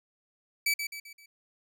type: tone with echo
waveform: sawtooth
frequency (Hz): 2300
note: D7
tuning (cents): -37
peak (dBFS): -21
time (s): 0.66-0.74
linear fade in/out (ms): 5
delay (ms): 130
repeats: 4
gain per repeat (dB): -7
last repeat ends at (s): 1.26
effects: none